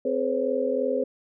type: tone cluster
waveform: sine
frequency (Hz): 259.8 / 422.1 / 505 / 548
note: C4 / G#4 / B4 / C#5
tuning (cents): -12 / +28 / +39 / -20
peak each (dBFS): -30 / -29 / -26 / -28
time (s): 0.05-1.04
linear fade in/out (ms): 5
effects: none